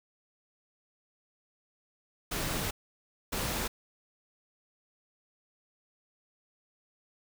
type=noise bursts at uneven times; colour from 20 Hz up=pink; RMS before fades=-33 dBFS; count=2; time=2.31-2.71 / 3.32-3.68 s; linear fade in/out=10 ms; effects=none